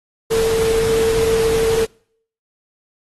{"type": "tone in noise", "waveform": "sine", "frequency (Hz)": 450, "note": "A4", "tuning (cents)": 39, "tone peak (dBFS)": -14, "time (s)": [0.3, 1.86], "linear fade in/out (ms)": 20, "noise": "pink", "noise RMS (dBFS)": -25, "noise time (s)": [0.3, 1.86], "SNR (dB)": 8, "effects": ["noise-tail reverb RT60 0.6 s tail -26 dB re dry", "AAC 32 kbps"]}